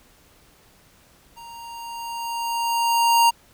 square tone with level ramp, 932.3 Hz, A#5, in tune, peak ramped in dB -40 to -13 dBFS, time 1.36-3.31 s, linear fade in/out 20 ms, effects pink hiss -55 dBFS RMS until 3.53 s

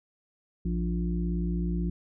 harmonic tone, 58.27 Hz, A#1, in tune, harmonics 1 / 3 / 5 / 6, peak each -29 / -29 / -39 / -40 dBFS, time 0.65-1.9 s, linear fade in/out 5 ms, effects none

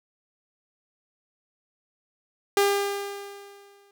sawtooth tone with exponential decay, 401.4 Hz, G4, 41 cents sharp, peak -13 dBFS, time 2.57-3.91 s, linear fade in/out 2 ms, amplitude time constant 290 ms, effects none

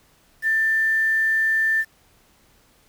sine tone with quantisation, 1780 Hz, A6, 20 cents sharp, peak -17 dBFS, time 0.42-1.85 s, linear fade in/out 50 ms, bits 7, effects pink hiss -58 dBFS RMS until 2.88 s

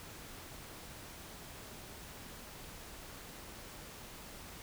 silence, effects pink hiss -50 dBFS RMS until 4.62 s

